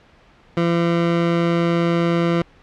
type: tone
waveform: 20% pulse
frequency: 169.8 Hz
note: F3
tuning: 48 cents flat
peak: -11 dBFS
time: 0.57-2.42 s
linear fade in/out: 2 ms
effects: pink hiss -51 dBFS RMS until 2.62 s + low-pass 3000 Hz 12 dB/octave